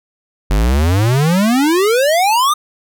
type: exponential sweep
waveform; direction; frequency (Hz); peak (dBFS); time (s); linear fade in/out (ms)
square; up; 46.25 to 1247; -11; 0.5-2.54; 10
effects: none